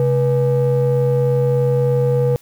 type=ring-modulated tone; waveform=triangle; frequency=175.8 Hz; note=F3; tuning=12 cents sharp; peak=-8 dBFS; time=0-2.36 s; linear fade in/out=0 ms; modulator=310 Hz; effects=white hiss -51 dBFS RMS until 2.41 s